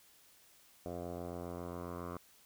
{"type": "tone with low-pass filter sweep", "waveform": "10% pulse", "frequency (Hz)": 87.31, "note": "F2", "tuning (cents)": 0, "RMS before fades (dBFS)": -43, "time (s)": [0.86, 2.17], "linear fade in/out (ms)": 0, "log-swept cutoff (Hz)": [690, 1100], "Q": 3.8, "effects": ["white hiss -64 dBFS RMS until 2.45 s"]}